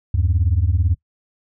sine beating tone pair, 77.4 / 95.4 Hz, D#2 / G2, -9 / -47 cents, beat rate 18 Hz, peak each -16 dBFS, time 0.14-0.95 s, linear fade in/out 5 ms, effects noise-tail reverb RT60 0.1 s tail -23 dB re dry + tanh soft clip ceiling -9 dBFS

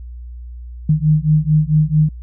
sine beating tone pair, 151.6 / 156.1 Hz, D#3 / D#3, -45 / +6 cents, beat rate 4.5 Hz, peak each -14 dBFS, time 0.89-2.09 s, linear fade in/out 5 ms, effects added 60 Hz sine -29 dBFS peak until 2.22 s

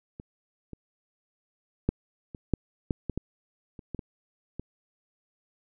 clicks, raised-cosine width 3 ms, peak -27 / -27 / -10 / -26 / -10 / -13 / -17 / -17 / -30 / -21 / -23 / -22 dBFS, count 12, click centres 0.199 / 0.733 / 1.89 / 2.348 / 2.537 / 2.908 / 3.097 / 3.176 / 3.792 / 3.947 / 3.992 / 4.596 s, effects none

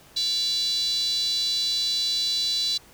5% pulse tone with high-pass filter, 570 Hz, C#5, 48 cents sharp, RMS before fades -25 dBFS, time 0.16-2.78 s, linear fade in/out 10 ms, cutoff 4000 Hz, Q 9.9, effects pink hiss -52 dBFS RMS until 2.93 s

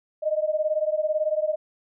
sine beating tone pair, 609 / 627 Hz, D#5 / D#5, -37 / +13 cents, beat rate 18 Hz, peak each -24 / -25 dBFS, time 0.22-1.56 s, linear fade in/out 20 ms, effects none

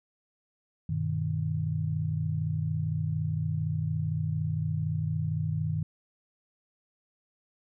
sine chord, G augmented, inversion none, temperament equal with one note detuned, 98 / 122.12 / 155.56 Hz, G2 / B2 / D#3, 0 / -19 / 0 cents, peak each -32 / -35 / -29 dBFS, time 0.89-5.83 s, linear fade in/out 5 ms, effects none

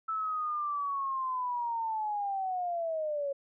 sine linear sweep, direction down, 1318.5 to 550 Hz, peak -30 dBFS, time 0.08-3.33 s, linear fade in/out 10 ms, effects none

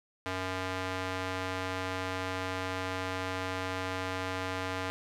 square tone with band-pass filter, 93 Hz, F#2, 9 cents sharp, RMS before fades -35 dBFS, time 0.26-4.9 s, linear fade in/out 0 ms, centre 1600 Hz, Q 0.56, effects none

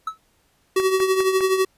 triangle tone with exponential decay, 1300 Hz, E6, 24 cents flat, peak -18 dBFS, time 0.07-0.18 s, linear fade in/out 5 ms, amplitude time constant 22 ms
square tone with tremolo, 378.8 Hz, F#4, 41 cents sharp, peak -15 dBFS, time 0.76-1.65 s, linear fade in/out 5 ms, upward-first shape triangle, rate 12 Hz, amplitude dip 65%
click train, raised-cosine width 0.5 ms, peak -16 dBFS, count 4, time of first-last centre 0.8-1.407 s, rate 4.94 Hz
effects pink hiss -63 dBFS RMS until 1.77 s + resampled to 32000 Hz

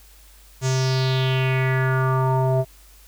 square tone with low-pass filter sweep, 130.81 Hz, C3, in tune, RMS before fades -20 dBFS, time 0.61-2.65 s, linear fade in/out 50 ms, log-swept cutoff 7100 to 640 Hz, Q 4.2, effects added 50 Hz sine -48 dBFS peak until 3.07 s + white hiss -52 dBFS RMS until 3.07 s

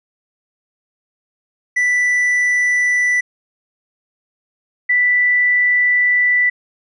triangle / sine tone pair in turn, 1975.5 / 1975.5 Hz, B6 / B6, 0 / 0 cents, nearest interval unison, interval 0 cents, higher neither, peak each -11 dBFS, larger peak neither, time 1.76-3.21 / 4.89-6.5 s, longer second, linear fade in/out 10 ms, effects resampled to 24000 Hz

